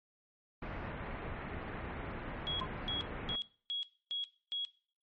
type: low-pass noise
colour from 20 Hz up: pink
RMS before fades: -42 dBFS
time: 0.62-3.36 s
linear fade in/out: 5 ms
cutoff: 2300 Hz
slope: 24 dB/octave
type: tone bursts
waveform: sine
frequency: 3322 Hz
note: G#7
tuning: in tune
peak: -34 dBFS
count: 6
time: 2.47-4.65 s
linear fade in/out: 0 ms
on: 130 ms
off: 280 ms
type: tone with exponential decay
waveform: sine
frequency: 1037 Hz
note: C6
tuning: 16 cents flat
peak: -33 dBFS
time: 2.61-2.73 s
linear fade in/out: 5 ms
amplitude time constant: 26 ms
effects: noise-tail reverb RT60 0.5 s tail -19 dB re dry + MP3 32 kbps